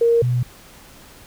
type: tone pair in turn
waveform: sine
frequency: 466.2 / 123.09 Hz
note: A#4 / B2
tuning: 0 / -5 cents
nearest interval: octave + major seventh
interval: 2305 cents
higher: first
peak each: -12 / -16 dBFS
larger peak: first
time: 0.01-0.22 / 0.22-0.43 s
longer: neither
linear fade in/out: 5 ms
effects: pink hiss -45 dBFS RMS until 1.26 s